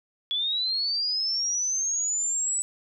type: linear sweep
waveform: sine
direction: up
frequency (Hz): 3378 to 7940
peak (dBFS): -24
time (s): 0.31-2.62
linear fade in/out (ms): 0
effects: none